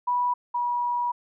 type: tone pair in turn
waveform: sine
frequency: 980 / 967.1 Hz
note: B5 / B5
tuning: -14 / -37 cents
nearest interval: unison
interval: 23 cents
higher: first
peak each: -21 / -23 dBFS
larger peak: first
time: 0.07-0.34 / 0.54-1.12 s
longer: second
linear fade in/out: 10 ms
effects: none